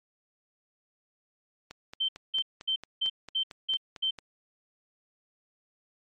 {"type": "click train", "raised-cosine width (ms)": 0.2, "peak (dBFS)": -25, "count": 12, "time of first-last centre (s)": [1.71, 4.187], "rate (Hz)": 4.44}
{"type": "tone bursts", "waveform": "sine", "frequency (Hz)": 3110, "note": "G7", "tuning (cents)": -14, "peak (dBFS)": -25, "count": 7, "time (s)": [2, 4.109], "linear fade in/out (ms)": 10, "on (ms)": 87, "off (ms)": 250}
{"effects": ["MP3 64 kbps"]}